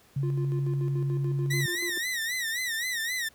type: tone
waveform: sine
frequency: 138.59 Hz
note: C#3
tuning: in tune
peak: -25 dBFS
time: 0.16-1.66 s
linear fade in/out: 5 ms
type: tone with tremolo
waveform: triangle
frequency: 349.2 Hz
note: F4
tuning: in tune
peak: -31 dBFS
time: 0.23-1.98 s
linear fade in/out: 2 ms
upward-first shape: square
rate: 6.9 Hz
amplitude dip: 65%
type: tone with vibrato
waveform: sawtooth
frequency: 1904 Hz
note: A#6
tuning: 36 cents sharp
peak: -25 dBFS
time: 1.5-3.29 s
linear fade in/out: 10 ms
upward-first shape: sine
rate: 3.8 Hz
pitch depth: 120 cents each way
effects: pink hiss -59 dBFS RMS until 3.34 s + high-pass 60 Hz 12 dB/octave